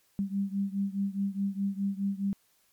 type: beating tone pair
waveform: sine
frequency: 196 / 200.8 Hz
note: G3 / G3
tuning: 0 / +42 cents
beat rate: 4.8 Hz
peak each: -30 / -32 dBFS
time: 0.19-2.33 s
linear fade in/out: 0 ms
effects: white hiss -68 dBFS RMS until 2.72 s + MP3 96 kbps